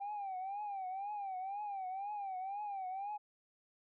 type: tone with vibrato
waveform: sine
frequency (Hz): 787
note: G5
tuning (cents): +7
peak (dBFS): -37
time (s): 0-3.18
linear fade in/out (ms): 20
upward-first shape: triangle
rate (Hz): 2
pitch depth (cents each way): 130
effects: tanh soft clip ceiling -36 dBFS